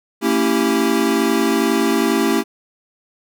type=chord; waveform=square; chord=A# diminished seventh; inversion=none; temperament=equal with one note detuned; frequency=227.5 / 277.2 / 329.6 / 392 Hz; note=A#3 / C#4 / E4 / G4; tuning=-42 / 0 / 0 / 0 cents; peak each=-21 dBFS; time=0.21-2.44 s; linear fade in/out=50 ms; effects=none